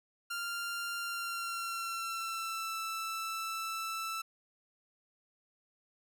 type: tone with pitch glide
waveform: sawtooth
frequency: 1392 to 1323.8 Hz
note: F6 to E6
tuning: -6 to +7 cents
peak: -32 dBFS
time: 0.3-4.22 s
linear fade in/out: 10 ms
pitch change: -87 cents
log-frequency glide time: 0.98-2.77 s
effects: none